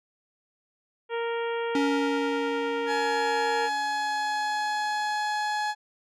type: harmonic tone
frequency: 465.1 Hz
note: A#4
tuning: 4 cents flat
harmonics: 1 / 2 / 3 / 4 / 5 / 6 / 7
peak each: -28 / -34 / -38 / -40 / -42 / -44 / -45 dBFS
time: 1.09-3.7 s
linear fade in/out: 50 ms
type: tone with exponential decay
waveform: square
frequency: 281 Hz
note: C#4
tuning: 24 cents sharp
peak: -23 dBFS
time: 1.75-5.16 s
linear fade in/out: 2 ms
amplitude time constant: 740 ms
type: tone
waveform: 30% pulse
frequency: 844 Hz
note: G#5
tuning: 28 cents sharp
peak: -23 dBFS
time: 2.86-5.75 s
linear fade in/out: 50 ms
effects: low-pass 6000 Hz 12 dB/octave